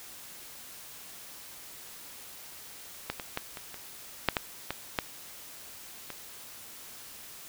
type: clicks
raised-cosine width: 0.3 ms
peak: -14 / -20 / -14 / -23 / -26 / -6 / -10 / -15 / -10 / -22 dBFS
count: 10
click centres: 3.1 / 3.198 / 3.374 / 3.572 / 3.743 / 4.287 / 4.368 / 4.706 / 4.988 / 6.103 s
effects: white hiss -47 dBFS RMS until 7.48 s